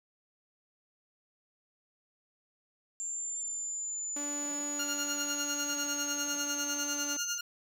sine linear sweep, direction down, 7300 to 6180 Hz, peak -34 dBFS, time 3-7.38 s, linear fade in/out 0 ms
sawtooth tone, 289.2 Hz, D4, 27 cents flat, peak -35 dBFS, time 4.16-7.17 s, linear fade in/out 5 ms
15% pulse tone with tremolo, 1415 Hz, F6, 22 cents sharp, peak -26 dBFS, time 4.79-7.41 s, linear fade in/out 5 ms, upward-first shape sine, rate 10 Hz, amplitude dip 80%
effects none

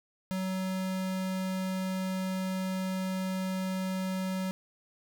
square tone, 187.8 Hz, F#3, 26 cents sharp, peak -31 dBFS, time 0.31-4.51 s, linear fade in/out 0 ms, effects none

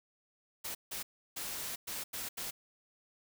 white noise bursts at uneven times, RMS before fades -40 dBFS, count 6, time 0.64-0.75 / 0.91-1.03 / 1.36-1.76 / 1.87-2.04 / 2.13-2.29 / 2.37-2.51 s, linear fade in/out 10 ms, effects none

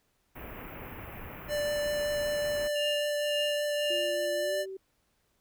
pink band-stop noise, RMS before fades -43 dBFS, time 0.35-2.68 s, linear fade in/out 10 ms, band 2700 to 13000 Hz, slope 48 dB/octave
square tone with vibrato, 589 Hz, D5, 5 cents sharp, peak -29 dBFS, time 1.48-4.66 s, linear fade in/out 50 ms, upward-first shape triangle, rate 5.2 Hz, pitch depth 9 cents each way
sine tone with tremolo, 2821 Hz, F7, 17 cents sharp, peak -29 dBFS, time 2.75-4.26 s, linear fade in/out 10 ms, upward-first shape triangle, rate 1.9 Hz, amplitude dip 100%
sine tone with pitch glide, 349.2 to 383 Hz, F4 to G4, 0 to -40 cents, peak -37 dBFS, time 3.9-4.77 s, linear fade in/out 5 ms, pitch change +160 cents, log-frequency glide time 4.41-4.53 s
effects pink hiss -73 dBFS RMS until 5.4 s

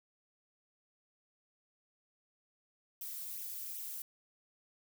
violet noise with flanger, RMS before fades -43 dBFS, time 3.01-4.02 s, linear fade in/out 2 ms, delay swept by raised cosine 0.32 to 3.22 ms, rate 2.6 Hz, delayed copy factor +0.95, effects none

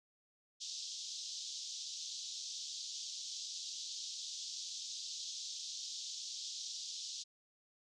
white band-pass noise, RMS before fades -45 dBFS, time 0.6-7.24 s, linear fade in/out 20 ms, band 3400 to 6600 Hz, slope 48 dB/octave, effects none

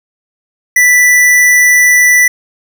square tone, 1975.5 Hz, B6, in tune, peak -5 dBFS, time 0.76-2.28 s, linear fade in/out 5 ms, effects none

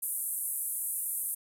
white band-pass noise, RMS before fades -34 dBFS, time 0.02-1.35 s, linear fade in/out 10 ms, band 9000 to 13000 Hz, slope 48 dB/octave, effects none

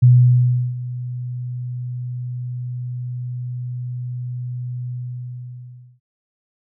sine tone with ADSR envelope, 123.8 Hz, B2, 5 cents sharp, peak -6 dBFS, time 0.02-6 s, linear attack 13 ms, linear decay 710 ms, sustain -18 dB, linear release 1100 ms, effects none

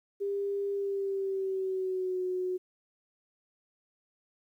sine tone with pitch glide, 400 to 366.8 Hz, G4 to F#4, +35 to -15 cents, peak -29 dBFS, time 0.2-2.58 s, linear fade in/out 20 ms, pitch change -150 cents, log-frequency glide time 0.74-2.22 s, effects 11-bit

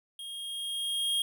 square tone with level ramp, 3248 Hz, G#7, 39 cents flat, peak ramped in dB -40 to -26 dBFS, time 0.19-1.22 s, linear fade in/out 2 ms, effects none

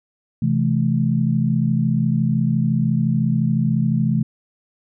sine chord, A minor, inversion first, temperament equal with one note detuned, 130.81 / 164.81 / 216.5 Hz, C3 / E3 / A3, 0 / 0 / -28 cents, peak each -20 dBFS, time 0.42-4.23 s, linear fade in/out 5 ms, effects none

